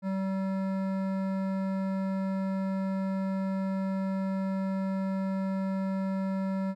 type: tone with hard clipping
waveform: triangle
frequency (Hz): 191.9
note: G3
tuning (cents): -37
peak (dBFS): -30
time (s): 0.02-6.75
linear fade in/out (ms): 50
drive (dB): 18
effects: none